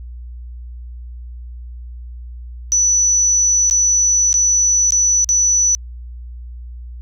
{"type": "tone with dropouts", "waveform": "sine", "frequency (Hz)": 5950, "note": "F#8", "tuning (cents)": 9, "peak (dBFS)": -11, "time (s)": [2.72, 5.75], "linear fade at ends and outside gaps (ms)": 0, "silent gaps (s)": [[3.699, 3.71], [4.329, 4.341], [4.906, 4.922], [5.244, 5.29]], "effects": ["added 60 Hz sine -29 dBFS peak until 7.01 s"]}